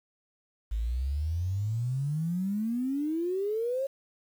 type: exponential sweep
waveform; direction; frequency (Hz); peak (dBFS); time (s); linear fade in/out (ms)
sine; up; 51.8 to 554.4; -27; 0.71-3.87; 10
effects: 9-bit